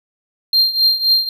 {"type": "tone with tremolo", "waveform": "triangle", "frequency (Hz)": 4186, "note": "C8", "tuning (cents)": 0, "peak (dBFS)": -7, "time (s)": [0.53, 1.29], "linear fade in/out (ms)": 2, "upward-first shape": "triangle", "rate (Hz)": 3.8, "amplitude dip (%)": 85, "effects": []}